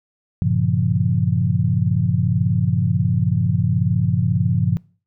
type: chord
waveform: sine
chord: G half-diminished seventh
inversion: none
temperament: equal with one note detuned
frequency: 98 / 116.54 / 138.59 / 172.71 Hz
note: G2 / Bb2 / Db3 / F3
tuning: 0 / 0 / 0 / -19 cents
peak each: -21 dBFS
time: 0.42-4.77 s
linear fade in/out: 0 ms
effects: noise-tail reverb RT60 0.4 s tail -23 dB re dry